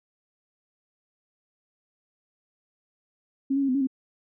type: tone with pitch steps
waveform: sine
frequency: 270.9 / 278.5 / 273.3 / 254 / 278.2 / 263.7 Hz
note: C#4 / C#4 / C#4 / B3 / C#4 / C4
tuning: -40 / +8 / -24 / +49 / +6 / +14 cents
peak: -21 dBFS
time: 3.5-3.872 s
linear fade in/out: 10 ms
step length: 62 ms
effects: none